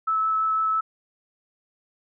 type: tone with vibrato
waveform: sine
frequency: 1304 Hz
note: E6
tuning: 19 cents flat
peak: -20 dBFS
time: 0.07-0.81 s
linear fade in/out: 10 ms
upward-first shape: triangle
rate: 6 Hz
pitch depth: 9 cents each way
effects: none